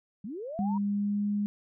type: linear sweep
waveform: sine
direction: up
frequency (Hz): 178.2 to 978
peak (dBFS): -35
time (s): 0.24-0.78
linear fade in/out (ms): 5
type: tone with pitch glide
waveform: sine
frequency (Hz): 201.9 to 205.5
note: G#3 to G#3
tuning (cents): -49 to -18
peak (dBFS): -26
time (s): 0.59-1.46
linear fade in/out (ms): 0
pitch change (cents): +31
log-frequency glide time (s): 0.74-1.27
effects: none